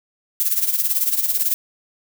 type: noise with tremolo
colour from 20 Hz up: violet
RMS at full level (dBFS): -17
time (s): 0.4-1.54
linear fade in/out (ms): 0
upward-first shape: sine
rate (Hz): 18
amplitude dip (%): 70
effects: none